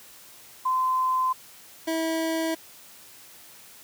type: tone pair in turn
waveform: sine / 25% pulse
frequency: 1030 / 324.4 Hz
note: C6 / E4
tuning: -28 / -28 cents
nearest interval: octave + minor sixth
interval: 2000 cents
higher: first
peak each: -21 dBFS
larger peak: neither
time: 0.65-1.33 / 1.87-2.55 s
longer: neither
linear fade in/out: 10 ms
effects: white hiss -49 dBFS RMS until 3.83 s + high-pass 60 Hz 12 dB/octave